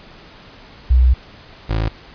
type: tone pair in turn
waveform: sine / 25% pulse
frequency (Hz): 62.7 / 54.65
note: B1 / A1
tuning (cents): +27 / -11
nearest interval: major second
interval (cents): 238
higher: first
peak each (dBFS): -8 / -13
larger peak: first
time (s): 0.9-1.14 / 1.69-1.89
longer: first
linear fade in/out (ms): 10
effects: pink hiss -42 dBFS RMS until 2.14 s + resampled to 11025 Hz